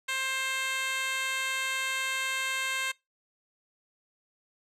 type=tone with high-pass filter; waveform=10% pulse; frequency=528 Hz; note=C5; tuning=16 cents sharp; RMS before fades=-31 dBFS; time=0.08-2.92 s; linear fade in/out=10 ms; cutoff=1400 Hz; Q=0.72; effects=noise-tail reverb RT60 0.2 s tail -23 dB re dry + low-pass 10000 Hz 12 dB/octave